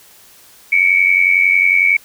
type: tone pair together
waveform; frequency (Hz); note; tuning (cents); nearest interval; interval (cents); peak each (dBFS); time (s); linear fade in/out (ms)
sine; 2217 / 2308; C#7 / D7; 0 / -31; minor second; 69; -12; 0.72-1.97; 5
effects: white hiss -45 dBFS RMS until 2.04 s